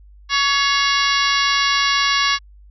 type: harmonic tone with a mistuned harmonic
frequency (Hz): 562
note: C#5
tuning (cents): +24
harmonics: 2 / 3 / 4 / 5 / 6 / 7 / 8 / 9 / 10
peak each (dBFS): -20 / -22 / -23 / -24 / -25 / -25 / -26 / -27 / -27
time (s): 0.29-2.39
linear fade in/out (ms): 50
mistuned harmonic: 4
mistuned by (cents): -55
effects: added 50 Hz sine -42 dBFS peak until 2.7 s